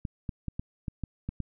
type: clicks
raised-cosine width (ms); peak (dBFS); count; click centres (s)
5; -20; 8; 0.052 / 0.292 / 0.483 / 0.595 / 0.882 / 1.037 / 1.29 / 1.403
effects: none